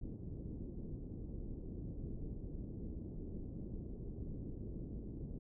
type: low-pass noise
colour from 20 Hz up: pink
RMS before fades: -45 dBFS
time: 0.01-5.39 s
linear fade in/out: 10 ms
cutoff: 370 Hz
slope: 24 dB/octave
effects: none

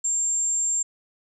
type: tone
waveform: sine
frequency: 7390 Hz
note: A#8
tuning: 16 cents flat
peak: -21 dBFS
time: 0.04-0.83 s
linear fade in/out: 10 ms
effects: none

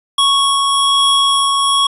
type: tone pair together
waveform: square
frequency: 1108.7 / 3325 Hz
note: C#6 / G#7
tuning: 0 / +1 cents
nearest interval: octave + perfect fifth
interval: 1901 cents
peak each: -14 dBFS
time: 0.18-1.87 s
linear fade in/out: 5 ms
effects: resampled to 24000 Hz

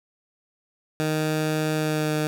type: tone with pitch glide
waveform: 15% pulse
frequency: 155.2 to 153.06 Hz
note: D#3 to D#3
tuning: -4 to -28 cents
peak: -16 dBFS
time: 1-2.27 s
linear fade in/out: 0 ms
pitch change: -24 cents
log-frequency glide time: 1.74-2.14 s
effects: none

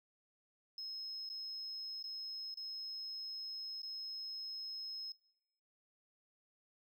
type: tone with dropouts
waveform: triangle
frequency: 5160 Hz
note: E8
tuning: 38 cents flat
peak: -40 dBFS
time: 0.78-5.12 s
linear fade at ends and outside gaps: 2 ms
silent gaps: 1.291-1.299 / 2.027-2.04 / 2.542-2.572 / 3.819-3.831 s
effects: noise-tail reverb RT60 1.0 s tail -25 dB re dry + tanh soft clip ceiling -38 dBFS

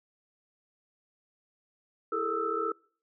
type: tone cluster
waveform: sine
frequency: 333.7 / 416 / 451 / 1259 / 1323 Hz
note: E4 / G#4 / A4 / D#6 / E6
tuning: +21 / +3 / +43 / +20 / +6 cents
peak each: -38 / -35 / -33 / -38 / -31 dBFS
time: 2.12-2.72 s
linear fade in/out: 5 ms
effects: noise-tail reverb RT60 0.5 s tail -26 dB re dry

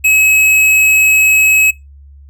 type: tone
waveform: square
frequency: 2564 Hz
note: E7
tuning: 49 cents flat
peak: -8 dBFS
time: 0.04-1.71 s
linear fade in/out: 10 ms
effects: noise-tail reverb RT60 0.2 s tail -22 dB re dry + added 70 Hz sine -35 dBFS peak until 2.29 s

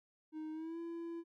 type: tone with pitch glide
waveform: triangle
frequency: 311.7 to 336 Hz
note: D#4 to E4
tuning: +3 to +33 cents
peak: -39 dBFS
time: 0.32-1.24 s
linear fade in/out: 50 ms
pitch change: +130 cents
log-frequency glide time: 0.52-0.79 s
effects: none

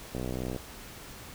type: click train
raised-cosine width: 2 ms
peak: -21 dBFS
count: 27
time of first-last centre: 0.15-0.563 s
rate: 63 Hz
effects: pink hiss -46 dBFS RMS until 1.34 s

